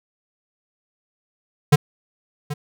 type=tone with echo; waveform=square; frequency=146.83 Hz; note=D3; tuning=in tune; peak=-9 dBFS; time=1.72-1.76 s; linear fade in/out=10 ms; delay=780 ms; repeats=1; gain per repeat=-15 dB; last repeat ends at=2.54 s; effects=none